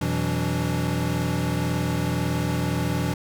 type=tone cluster; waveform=square; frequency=86 / 123.7 / 165.9 / 187.6 / 290.9 Hz; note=F2 / B2 / E3 / F#3 / D4; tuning=-26 / +3 / +11 / +24 / -16 cents; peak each=-32 / -28 / -28 / -33 / -31 dBFS; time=0.01-3.14 s; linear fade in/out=5 ms; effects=none